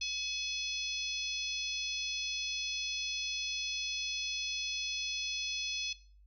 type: harmonic tone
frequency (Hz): 852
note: G#5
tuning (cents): +44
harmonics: 3 / 4 / 5 / 6 / 7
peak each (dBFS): -39 / -40 / -41 / -42 / -42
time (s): 0.01-5.93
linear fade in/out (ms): 5
effects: noise-tail reverb RT60 0.4 s tail -18 dB re dry + added 50 Hz sine -57 dBFS peak until 6.26 s